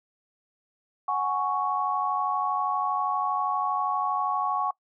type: chord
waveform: sine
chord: F# suspended second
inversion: none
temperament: just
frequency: 740 / 832.5 / 1110 Hz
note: F#5 / G#5 / C#6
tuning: 0 / +4 / +2 cents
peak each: -30 / -30 / -26 dBFS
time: 1.08-4.71 s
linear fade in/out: 5 ms
effects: noise-tail reverb RT60 0.1 s tail -23 dB re dry